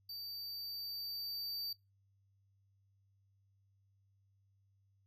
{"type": "tone with level ramp", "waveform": "square", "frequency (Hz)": 4627, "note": "D8", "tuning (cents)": -27, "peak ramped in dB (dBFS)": [-44, -39], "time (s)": [0.09, 1.73], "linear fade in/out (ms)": 5, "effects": ["noise-tail reverb RT60 0.2 s tail -20 dB re dry", "added 98 Hz sine -70 dBFS peak until 5.06 s"]}